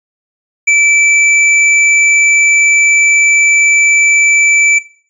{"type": "tone", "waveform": "square", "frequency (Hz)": 2321, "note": "D7", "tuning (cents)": -21, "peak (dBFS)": -6, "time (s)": [0.67, 4.79], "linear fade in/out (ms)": 10, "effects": ["noise-tail reverb RT60 0.5 s tail -18 dB re dry", "resampled to 22050 Hz"]}